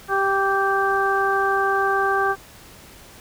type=harmonic tone with a mistuned harmonic; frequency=392 Hz; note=G4; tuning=in tune; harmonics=1 / 2 / 3 / 4; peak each=-23 / -23 / -23 / -23 dBFS; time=0.08-2.36 s; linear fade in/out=50 ms; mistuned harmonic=3; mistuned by=-16 cents; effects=pink hiss -45 dBFS RMS until 3.2 s